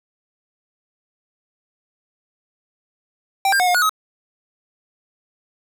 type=tone with pitch steps; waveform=square; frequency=781 / 1596 / 729 / 715 / 1453 / 1273 Hz; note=G5 / G6 / F#5 / F5 / F#6 / D#6; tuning=-7 / +31 / -26 / +41 / -32 / +39 cents; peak=-15 dBFS; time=3.45-3.894 s; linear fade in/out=2 ms; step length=74 ms; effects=none